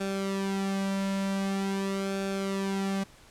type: tone with flanger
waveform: sawtooth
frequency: 195.1 Hz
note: G3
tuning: 8 cents flat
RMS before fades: -30 dBFS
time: 0-3.04 s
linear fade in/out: 10 ms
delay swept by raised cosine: 0.99 to 2.49 ms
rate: 0.45 Hz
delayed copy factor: -0.65
effects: pink hiss -55 dBFS RMS until 3.3 s + low-pass 10000 Hz 12 dB/octave